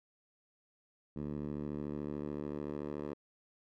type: tone with band-pass filter sweep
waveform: 10% pulse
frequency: 73.6 Hz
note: D2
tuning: 4 cents sharp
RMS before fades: -40 dBFS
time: 1.16-3.14 s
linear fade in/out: 5 ms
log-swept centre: 210 to 450 Hz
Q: 0.99
effects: none